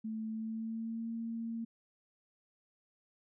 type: tone with pitch glide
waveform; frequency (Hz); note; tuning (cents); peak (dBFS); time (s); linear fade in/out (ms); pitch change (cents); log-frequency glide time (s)
sine; 220 to 228.7; A3 to A#3; 0 to -33; -36; 0.04-1.65; 10; +67; 0.29-1.09
effects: none